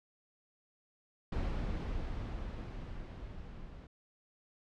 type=noise with level ramp; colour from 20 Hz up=brown; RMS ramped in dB=-34 to -49 dBFS; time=1.32-3.87 s; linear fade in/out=5 ms; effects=low-pass 4000 Hz 12 dB/octave